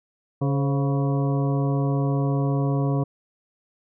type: harmonic tone with a mistuned harmonic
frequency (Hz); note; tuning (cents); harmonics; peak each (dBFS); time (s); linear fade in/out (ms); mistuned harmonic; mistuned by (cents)
140; C#3; +18; 1 / 2 / 3 / 4 / 5 / 7 / 8; -21 / -27 / -31 / -33 / -35 / -38 / -39; 0.41-3.04; 10; 4; -80
effects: none